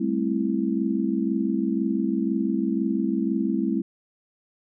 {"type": "chord", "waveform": "sine", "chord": "A minor seventh", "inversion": "third", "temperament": "just", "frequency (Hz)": [198, 220, 264, 330], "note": ["G3", "A3", "C4", "E4"], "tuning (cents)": [18, 0, 16, 2], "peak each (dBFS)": -27, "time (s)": [0, 3.82], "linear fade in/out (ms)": 10, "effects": []}